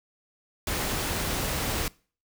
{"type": "noise", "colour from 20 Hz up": "pink", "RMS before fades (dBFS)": -29, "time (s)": [0.67, 1.88], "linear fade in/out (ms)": 2, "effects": ["noise-tail reverb RT60 0.4 s tail -23 dB re dry"]}